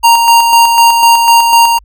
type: tone with tremolo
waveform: square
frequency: 931 Hz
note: A#5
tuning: 2 cents flat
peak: -3 dBFS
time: 0.03-1.79 s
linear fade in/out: 20 ms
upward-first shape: square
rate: 4 Hz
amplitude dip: 40%
effects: added 50 Hz sine -38 dBFS peak until 1.84 s